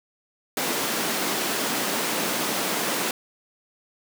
pink high-pass noise, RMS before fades -26 dBFS, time 0.57-3.11 s, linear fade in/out 2 ms, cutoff 200 Hz, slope 24 dB/octave, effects none

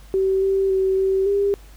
sine tone with pitch steps, 383.3 / 387.7 / 381.3 / 383.9 / 400.9 Hz, G4 / G4 / G4 / G4 / G4, -39 / -19 / -48 / -36 / +39 cents, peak -16 dBFS, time 0.14-1.54 s, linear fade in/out 0 ms, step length 280 ms, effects added 50 Hz sine -41 dBFS peak until 1.76 s + pink hiss -51 dBFS RMS until 1.76 s

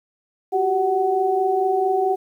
sine tone cluster, 364.1 / 388.6 / 748 Hz, F#4 / G4 / F#5, -28 / -15 / +19 cents, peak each -27 / -20 / -20 dBFS, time 0.52-2.16 s, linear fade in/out 20 ms, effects 9-bit

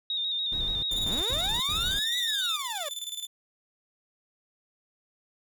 sine tone with vibrato, 3700 Hz, A#7, 14 cents flat, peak -27 dBFS, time 0.1-2.56 s, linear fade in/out 2 ms, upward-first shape square, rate 6.9 Hz, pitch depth 39 cents each way
brown noise bursts, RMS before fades -36 dBFS, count 4, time 0.52-1.994 s, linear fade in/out 5 ms, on 310 ms, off 78 ms
sawtooth tone with tremolo, 3520 Hz, A7, in tune, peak -29 dBFS, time 0.91-3.27 s, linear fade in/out 5 ms, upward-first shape square, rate 19 Hz, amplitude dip 65%
sawtooth linear two-way sweep, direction up then down, 91.8 to 2000 to 546 Hz, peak -30 dBFS, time 1.06-2.89 s, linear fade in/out 5 ms, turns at 2.18 s
effects none

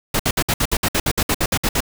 pink noise bursts, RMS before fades -18 dBFS, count 15, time 0.14-1.805 s, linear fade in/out 5 ms, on 55 ms, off 60 ms, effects none

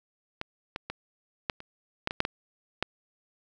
clicks, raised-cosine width 0.3 ms, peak -17 / -17 / -18 / -11 / -27 / -11 / -16 / -7 / -13 / -10 dBFS, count 10, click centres 0.414 / 0.761 / 0.9 / 1.498 / 1.604 / 2.074 / 2.109 / 2.204 / 2.251 / 2.826 s, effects none

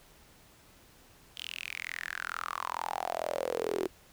sawtooth tone with high-pass filter sweep, 42.27 Hz, E1, 44 cents sharp, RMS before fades -36 dBFS, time 1.36-3.88 s, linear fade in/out 20 ms, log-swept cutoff 3200 to 360 Hz, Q 7, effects pink hiss -59 dBFS RMS until 4.12 s

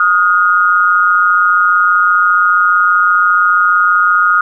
sine tone pair together, 1244.5 / 1429.5 Hz, D#6 / F6, 0 / +40 cents, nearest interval major second, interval 240 cents, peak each -10 dBFS, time 0-4.41 s, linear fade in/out 2 ms, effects none

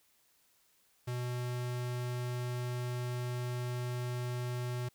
square tone, 123.3 Hz, B2, 2 cents flat, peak -35 dBFS, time 1.07-4.89 s, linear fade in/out 10 ms, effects white hiss -70 dBFS RMS until 4.94 s

